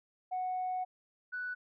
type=tone pair in turn; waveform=sine; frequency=738 / 1483.7 Hz; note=F#5 / F#6; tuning=-5 / +4 cents; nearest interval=octave; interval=1209 cents; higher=second; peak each=-31 / -35 dBFS; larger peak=first; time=0.31-0.85 / 1.32-1.55 s; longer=first; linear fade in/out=20 ms; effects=tanh soft clip ceiling -29 dBFS